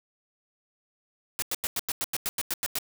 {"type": "noise bursts", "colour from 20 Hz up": "white", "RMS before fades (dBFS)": -29, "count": 12, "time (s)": [1.39, 2.786], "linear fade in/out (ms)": 0, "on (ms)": 32, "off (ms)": 92, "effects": []}